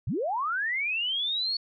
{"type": "linear sweep", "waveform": "sine", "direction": "up", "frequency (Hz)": [79.3, 4435], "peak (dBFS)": -26, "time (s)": [0.07, 1.57], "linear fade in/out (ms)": 5, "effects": []}